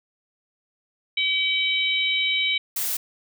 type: harmonic tone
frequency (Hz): 765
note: G5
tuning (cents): -42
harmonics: 3 / 4 / 5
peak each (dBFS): -23 / -25 / -26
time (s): 1.17-2.58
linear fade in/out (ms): 5
type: noise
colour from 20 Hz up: blue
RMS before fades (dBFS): -26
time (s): 2.76-2.97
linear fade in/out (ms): 5
effects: none